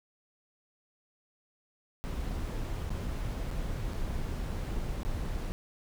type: noise with dropouts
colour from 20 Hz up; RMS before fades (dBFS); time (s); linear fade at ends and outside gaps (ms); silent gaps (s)
brown; -34; 2.04-5.52; 0; 2.894-2.904 / 3.506-3.513 / 3.934-3.94 / 5.032-5.05
effects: none